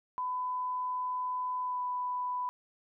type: tone with pitch glide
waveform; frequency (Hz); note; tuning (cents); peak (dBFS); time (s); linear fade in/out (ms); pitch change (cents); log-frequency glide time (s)
sine; 1003 to 993.8; B5 to B5; +26 to +11; -31; 0.18-2.49; 0; -15; 1.62-1.81
effects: none